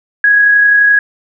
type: tone with amplitude modulation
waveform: sine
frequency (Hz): 1661.2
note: G#6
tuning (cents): 0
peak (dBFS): -4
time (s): 0.24-0.99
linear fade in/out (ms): 2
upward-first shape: sine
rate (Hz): 31.6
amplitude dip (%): 25
effects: none